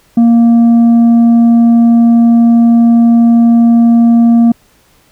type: tone with tanh clipping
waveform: sine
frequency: 233.1 Hz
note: A#3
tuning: in tune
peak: -4 dBFS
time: 0.17-4.52 s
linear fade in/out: 5 ms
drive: 4 dB
effects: pink hiss -49 dBFS RMS until 5.11 s